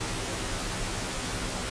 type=noise with comb filter; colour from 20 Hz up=pink; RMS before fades=-32 dBFS; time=0-1.7 s; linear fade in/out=10 ms; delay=14 ms; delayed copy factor=-0.9; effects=resampled to 22050 Hz